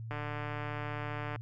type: click train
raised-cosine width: 0.5 ms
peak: -24 dBFS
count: 186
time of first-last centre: 0.11-1.36 s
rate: 148 Hz
effects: added 113 Hz sine -39 dBFS peak until 1.41 s